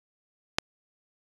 click, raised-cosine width 0.2 ms, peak -4 dBFS, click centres 0.585 s, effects resampled to 22050 Hz

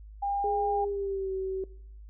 sine tone, 803 Hz, G5, 41 cents sharp, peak -27 dBFS, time 0.22-0.85 s, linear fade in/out 10 ms
sine tone with pitch glide, 415.3 to 380.8 Hz, G#4 to F#4, 0 to +50 cents, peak -29 dBFS, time 0.44-1.64 s, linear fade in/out 2 ms, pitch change -150 cents, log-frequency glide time 0.69-1.33 s
effects noise-tail reverb RT60 0.7 s tail -21 dB re dry + added 52 Hz sine -44 dBFS peak until 2.09 s

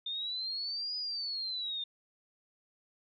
sine exponential two-way sweep, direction up then down, 3610 to 4978 to 3610 Hz, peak -34 dBFS, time 0.06-1.84 s, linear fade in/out 5 ms, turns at 0.97 s, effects none

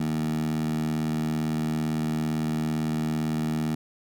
15% pulse tone with high-pass filter, 77.78 Hz, D#2, in tune, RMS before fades -27 dBFS, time 0-3.75 s, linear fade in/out 5 ms, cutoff 190 Hz, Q 5.8, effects none

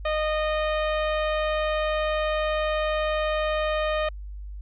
sawtooth tone, 616 Hz, D#5, 17 cents flat, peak -19 dBFS, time 0.05-4.09 s, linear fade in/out 5 ms, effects added 50 Hz sine -34 dBFS peak until 4.61 s + resampled to 8000 Hz

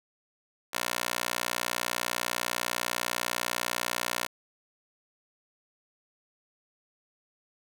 15% pulse tone with high-pass filter, 60 Hz, B1, 49 cents flat, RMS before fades -32 dBFS, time 0.73-4.27 s, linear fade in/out 10 ms, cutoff 860 Hz, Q 0.55, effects 8-bit

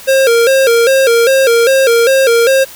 square tone with vibrato, 499 Hz, B4, 18 cents sharp, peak -7 dBFS, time 0.07-2.65 s, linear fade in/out 20 ms, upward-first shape square, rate 2.5 Hz, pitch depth 120 cents each way, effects white hiss -33 dBFS RMS until 2.75 s

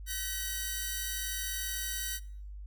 5% pulse tone pair together, 1522 / 1912.6 Hz, F#6 / A#6, +48 / +44 cents, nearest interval major third, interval 396 cents, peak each -26 dBFS, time 0.06-2.2 s, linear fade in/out 50 ms, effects noise-tail reverb RT60 0.6 s tail -22 dB re dry + added 50 Hz sine -41 dBFS peak until 2.66 s

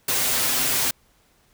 white noise with comb filter, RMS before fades -22 dBFS, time 0.08-0.91 s, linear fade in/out 5 ms, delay 7.7 ms, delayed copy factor +0.7, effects pink hiss -61 dBFS RMS until 1.53 s

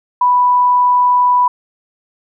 sine tone, 987.8 Hz, B5, in tune, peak -8 dBFS, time 0.21-1.48 s, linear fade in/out 5 ms, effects none

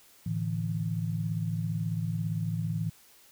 sine chord, A suspended fourth, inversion none, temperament equal, 110 / 146.83 / 164.81 Hz, A2 / D3 / E3, 0 / 0 / 0 cents, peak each -32 / -37 / -31 dBFS, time 0.26-2.9 s, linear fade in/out 5 ms, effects white hiss -58 dBFS RMS until 3.31 s

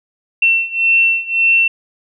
sine beating tone pair, 2700 / 2701.8 Hz, E7 / E7, +41 / +42 cents, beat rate 1.8 Hz, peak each -15 / -13 dBFS, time 0.42-1.68 s, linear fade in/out 5 ms, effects none

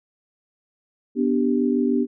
sine chord, G major, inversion first, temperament equal, 246.9 / 293.7 / 392 Hz, B3 / D4 / G4, 0 / 0 / 0 cents, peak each -20 / -23 / -24 dBFS, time 1.15-2.07 s, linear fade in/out 50 ms, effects none

